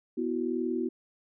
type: chord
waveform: sine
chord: B suspended fourth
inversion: none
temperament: equal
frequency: 246.9 / 329.6 / 370 Hz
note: B3 / E4 / F#4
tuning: 0 / 0 / 0 cents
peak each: -32 dBFS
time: 0.17-0.89 s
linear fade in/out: 10 ms
effects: none